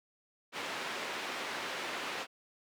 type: band-pass noise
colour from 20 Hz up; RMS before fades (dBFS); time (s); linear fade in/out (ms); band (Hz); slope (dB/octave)
white; -39; 0.52-2.27; 50; 260 to 2600; 12
effects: none